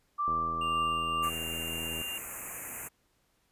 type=tone with tremolo; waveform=sine; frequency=1174.7 Hz; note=D6; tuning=in tune; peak=-26 dBFS; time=0.18-1.3 s; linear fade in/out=20 ms; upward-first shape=triangle; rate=2 Hz; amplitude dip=45%
type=click train; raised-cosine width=2 ms; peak=-29 dBFS; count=143; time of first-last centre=0.28-2.014 s; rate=81.9 Hz
type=tone; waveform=triangle; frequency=2794 Hz; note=F7; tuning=in tune; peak=-34 dBFS; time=0.61-2.18 s; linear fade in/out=5 ms
type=band-stop noise; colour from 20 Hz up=white; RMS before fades=-39 dBFS; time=1.22-2.89 s; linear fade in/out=20 ms; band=2700 to 6600 Hz; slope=96 dB/octave
effects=pink hiss -72 dBFS RMS until 3.51 s + resampled to 32000 Hz